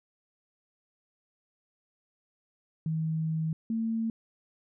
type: tone pair in turn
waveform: sine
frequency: 159.4 / 225.4 Hz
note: D#3 / A3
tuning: +42 / +42 cents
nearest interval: tritone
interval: 600 cents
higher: second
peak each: -27 dBFS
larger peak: neither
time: 2.86-3.53 / 3.7-4.1 s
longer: first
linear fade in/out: 2 ms
effects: none